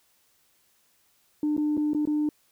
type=tone with dropouts; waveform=sine; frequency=299.9 Hz; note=D4; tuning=36 cents sharp; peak=-21 dBFS; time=1.43-2.29 s; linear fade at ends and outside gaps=2 ms; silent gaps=1.567-1.578 / 1.77-1.776 / 1.934-1.947 / 2.054-2.073 s; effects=tanh soft clip ceiling -19 dBFS + white hiss -66 dBFS RMS until 2.51 s